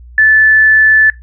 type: tone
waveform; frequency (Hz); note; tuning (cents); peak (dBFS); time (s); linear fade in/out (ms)
sine; 1746; A6; -14; -4; 0.18-1.1; 2
effects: noise-tail reverb RT60 0.2 s tail -20 dB re dry + added 60 Hz sine -32 dBFS peak until 1.22 s